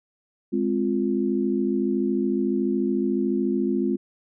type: chord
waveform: sine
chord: F minor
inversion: first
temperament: equal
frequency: 207.7 / 261.6 / 349.2 Hz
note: Ab3 / C4 / F4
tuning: 0 / 0 / 0 cents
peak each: -25 dBFS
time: 0.52-3.97 s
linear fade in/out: 20 ms
effects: none